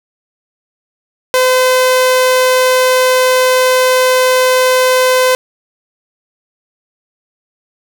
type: tone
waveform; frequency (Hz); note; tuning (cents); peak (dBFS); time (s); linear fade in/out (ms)
sawtooth; 511; C5; -41; -4; 1.34-5.35; 0
effects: none